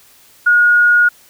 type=tone; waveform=sine; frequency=1441 Hz; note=F#6; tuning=46 cents flat; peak=-7 dBFS; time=0.46-1.09 s; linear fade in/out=10 ms; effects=white hiss -47 dBFS RMS until 1.29 s